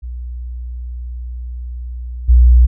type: tone with level steps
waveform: sine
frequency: 60.7 Hz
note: B1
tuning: 29 cents flat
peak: -23 / -4 dBFS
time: 0.02-2.67 s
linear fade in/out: 20 ms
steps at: 2.28 s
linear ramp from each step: 20 ms
effects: none